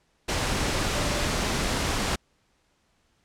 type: tone in noise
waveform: sine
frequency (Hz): 587.3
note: D5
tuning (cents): 0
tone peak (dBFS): -35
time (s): 0.94-1.26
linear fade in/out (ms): 10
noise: pink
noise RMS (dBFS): -26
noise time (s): 0.28-2.16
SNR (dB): -12
effects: pink hiss -68 dBFS RMS until 3.24 s + low-pass 8000 Hz 12 dB/octave